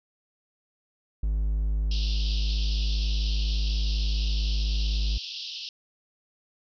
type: tone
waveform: triangle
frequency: 52.1 Hz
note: G#1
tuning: 6 cents sharp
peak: -21 dBFS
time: 1.23-5.18 s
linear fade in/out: 5 ms
type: band-pass noise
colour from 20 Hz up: white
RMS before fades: -37 dBFS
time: 1.91-5.69 s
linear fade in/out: 2 ms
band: 2700 to 5400 Hz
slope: 96 dB/octave
effects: none